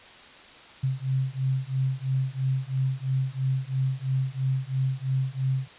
sine beating tone pair, 130.81 / 133.81 Hz, C3 / C3, 0 / +39 cents, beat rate 3 Hz, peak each -27 dBFS, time 0.83-5.68 s, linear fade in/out 10 ms, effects white hiss -48 dBFS RMS until 5.78 s + resampled to 8000 Hz

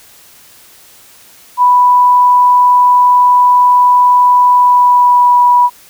sine tone with pitch glide, 987.8 to 978.1 Hz, B5 to B5, 0 to -17 cents, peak -4 dBFS, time 1.57-5.7 s, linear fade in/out 50 ms, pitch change -17 cents, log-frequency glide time 4.54-5.4 s, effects white hiss -41 dBFS RMS until 5.89 s

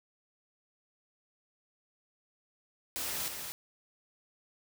white noise with echo, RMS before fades -36 dBFS, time 2.96-3.28 s, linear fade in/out 0 ms, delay 240 ms, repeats 1, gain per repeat -5 dB, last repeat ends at 3.52 s, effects none

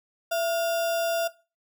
sine tone with sample-and-hold, 670 Hz, E5, 28 cents sharp, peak -23 dBFS, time 0.31-1.28 s, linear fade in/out 10 ms, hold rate 2100 Hz, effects noise-tail reverb RT60 0.3 s tail -18 dB re dry

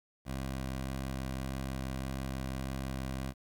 15% pulse tone with vibrato, 66.1 Hz, C2, 18 cents sharp, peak -29 dBFS, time 0.25-3.34 s, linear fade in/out 50 ms, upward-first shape sine, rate 1.7 Hz, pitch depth 12 cents each way, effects 10-bit

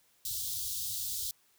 white band-stop noise, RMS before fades -36 dBFS, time 0.25-1.31 s, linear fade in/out 2 ms, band 130 to 3400 Hz, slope 48 dB/octave, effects white hiss -68 dBFS RMS until 1.58 s

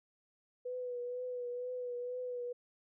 sine tone with vibrato, 493.9 Hz, B4, in tune, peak -37 dBFS, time 0.65-2.53 s, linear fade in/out 10 ms, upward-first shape triangle, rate 2.1 Hz, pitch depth 36 cents each way, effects none

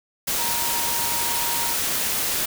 sine tone in noise, 940 Hz, A#5, 14 cents sharp, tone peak -30 dBFS, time 0.38-1.74 s, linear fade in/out 10 ms, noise white, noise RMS -24 dBFS, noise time 0.27-2.46 s, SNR -9 dB, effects none

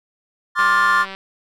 triangle chord, D minor seventh, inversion third, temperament just, 1057.2 / 1174.7 / 1409.6 / 1762 Hz, C6 / D6 / F6 / A6, +18 / 0 / +16 / +2 cents, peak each -17 dBFS, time 0.55-1.06 s, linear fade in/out 50 ms
click train, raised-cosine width 0.3 ms, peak -17 dBFS, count 109, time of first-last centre 0.59-1.15 s, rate 193 Hz
effects none

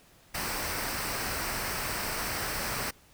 pink noise with comb filter, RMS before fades -33 dBFS, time 0.34-2.91 s, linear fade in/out 10 ms, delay 0.29 ms, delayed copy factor -0.5, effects pink hiss -59 dBFS RMS until 3.13 s

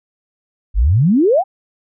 sine exponential sweep, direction up, 43.44 to 822 Hz, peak -9 dBFS, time 0.74-1.44 s, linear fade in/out 50 ms, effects none

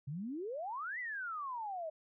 sine exponential two-way sweep, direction up then down, 130.81 to 2042 to 613 Hz, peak -38 dBFS, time 0.07-1.9 s, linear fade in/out 10 ms, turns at 0.99 s, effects none

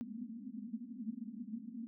white band-pass noise, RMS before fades -45 dBFS, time 0.01-1.87 s, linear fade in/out 0 ms, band 210 to 250 Hz, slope 96 dB/octave, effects none

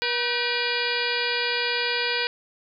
harmonic tone with a mistuned harmonic, 480.6 Hz, B4, 47 cents flat, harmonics 1 / 2 / 3 / 4 / 5 / 6 / 7 / 8 / 9 / 10, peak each -31 / -34 / -30 / -33 / -29 / -33 / -34 / -35 / -33 / -32 dBFS, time 0.02-2.27 s, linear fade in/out 0 ms, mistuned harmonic 3, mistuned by +100 cents, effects none

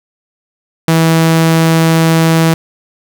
sawtooth tone, 163 Hz, E3, 19 cents flat, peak -3 dBFS, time 0.88-2.54 s, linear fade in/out 2 ms, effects none

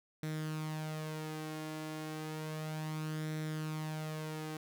sawtooth tone with flanger, 155.56 Hz, D#3, in tune, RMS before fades -40 dBFS, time 0.23-4.57 s, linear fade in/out 2 ms, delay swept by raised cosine 0.52 to 2.92 ms, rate 0.32 Hz, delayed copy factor +0.5, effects none

